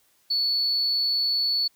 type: tone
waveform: sine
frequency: 4435 Hz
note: C#8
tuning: in tune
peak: -20 dBFS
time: 0.3-1.68 s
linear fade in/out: 10 ms
effects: tanh soft clip ceiling -17 dBFS + white hiss -64 dBFS RMS until 1.75 s